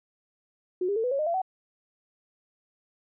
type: tone with pitch steps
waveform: sine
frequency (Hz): 364.1 / 404 / 448.3 / 497.4 / 551.9 / 612.3 / 679.4 / 753.9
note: F#4 / G#4 / A4 / B4 / C#5 / D#5 / F5 / F#5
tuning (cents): -28 / -48 / +32 / +12 / -8 / -28 / -48 / +32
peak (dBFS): -24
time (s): 0.81-1.418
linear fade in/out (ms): 5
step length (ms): 76
effects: none